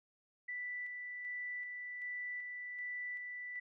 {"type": "tone with tremolo", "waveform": "sine", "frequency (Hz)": 1975.5, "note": "B6", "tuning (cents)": 0, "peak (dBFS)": -39, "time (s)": [0.48, 3.6], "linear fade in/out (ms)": 10, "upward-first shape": "square", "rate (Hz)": 1.3, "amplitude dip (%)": 30, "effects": []}